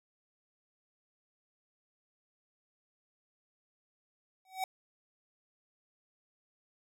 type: tone with exponential growth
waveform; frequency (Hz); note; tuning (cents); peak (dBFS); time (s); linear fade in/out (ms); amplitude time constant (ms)
square; 756; F#5; +37; -29; 4.45-4.64; 2; 40
effects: none